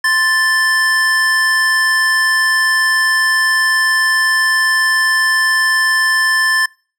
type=tone pair together; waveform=square; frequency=1046.5 / 1760 Hz; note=C6 / A6; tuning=0 / 0 cents; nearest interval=major sixth; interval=900 cents; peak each=-22 / -12 dBFS; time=0.04-6.66 s; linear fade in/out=5 ms; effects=noise-tail reverb RT60 0.4 s tail -26 dB re dry + low-pass 10000 Hz 12 dB/octave